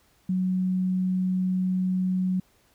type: tone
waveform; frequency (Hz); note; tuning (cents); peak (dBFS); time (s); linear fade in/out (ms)
sine; 185; F#3; 0; -22; 0.29-2.4; 5
effects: pink hiss -63 dBFS RMS until 2.74 s